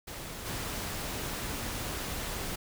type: noise with level steps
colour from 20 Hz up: pink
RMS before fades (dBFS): -41 / -36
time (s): 0.07-2.56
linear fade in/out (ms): 10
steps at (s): 0.45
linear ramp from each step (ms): 20
effects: none